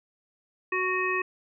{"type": "harmonic tone with a mistuned harmonic", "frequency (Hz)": 370, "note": "F#4", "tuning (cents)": 0, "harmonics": [1, 3, 5, 7], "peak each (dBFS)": [-30, -30, -30, -30], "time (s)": [0.72, 1.22], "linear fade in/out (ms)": 5, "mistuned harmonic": 7, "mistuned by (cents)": -29, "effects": []}